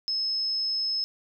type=tone; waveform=sine; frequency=5190 Hz; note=E8; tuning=28 cents flat; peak=-25 dBFS; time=0.08-1.04 s; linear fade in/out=0 ms; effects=none